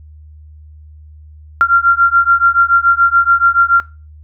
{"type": "beating tone pair", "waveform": "sine", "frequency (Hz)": [1378, 1385], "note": ["F6", "F6"], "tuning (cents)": [-24, -15], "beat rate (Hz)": 7, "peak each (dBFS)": -10, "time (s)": [1.61, 3.8], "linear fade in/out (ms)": 0, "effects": ["noise-tail reverb RT60 0.3 s tail -20 dB re dry", "added 76 Hz sine -35 dBFS peak until 4.23 s"]}